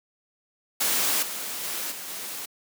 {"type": "noise with level steps", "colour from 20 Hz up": "white", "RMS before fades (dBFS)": [-24, -33, -31, -37, -35], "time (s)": [0.8, 2.46], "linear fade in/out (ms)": 10, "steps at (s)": [1.22, 1.63, 1.91, 2.08], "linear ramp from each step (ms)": 10, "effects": ["high-pass 200 Hz 12 dB/octave"]}